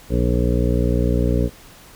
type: harmonic tone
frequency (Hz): 59.9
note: A#1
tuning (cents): +48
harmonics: 1 / 2 / 3 / 4 / 5 / 7 / 8 / 9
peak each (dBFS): -19 / -22 / -24 / -25 / -26 / -27 / -28 / -29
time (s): 0.09-1.5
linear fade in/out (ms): 50
effects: pink hiss -45 dBFS RMS until 1.95 s